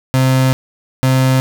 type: tone pair in turn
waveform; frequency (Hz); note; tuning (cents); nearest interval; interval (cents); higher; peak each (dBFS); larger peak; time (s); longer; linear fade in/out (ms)
35% pulse; 130.81 / 130.81; C3 / C3; 0 / 0; unison; 0; neither; -8; neither; 0.14-0.53 / 1.03-1.4; first; 0
effects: none